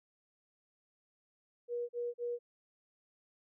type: tone bursts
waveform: sine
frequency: 479.8 Hz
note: A#4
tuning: 50 cents sharp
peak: -34 dBFS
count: 3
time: 1.68-2.39 s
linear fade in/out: 50 ms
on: 210 ms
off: 40 ms
effects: none